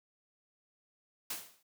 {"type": "noise with exponential decay", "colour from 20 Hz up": "white", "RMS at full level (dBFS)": -35, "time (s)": [1.3, 1.63], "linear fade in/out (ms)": 5, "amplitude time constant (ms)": 70, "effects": ["high-pass 150 Hz 12 dB/octave"]}